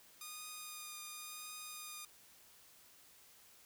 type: tone with vibrato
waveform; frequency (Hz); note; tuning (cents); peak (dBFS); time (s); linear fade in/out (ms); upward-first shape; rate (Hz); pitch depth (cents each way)
5% pulse; 1227; D#6; -25; -35; 0.21-2.05; 2; triangle; 0.93; 15
effects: white hiss -63 dBFS RMS until 3.65 s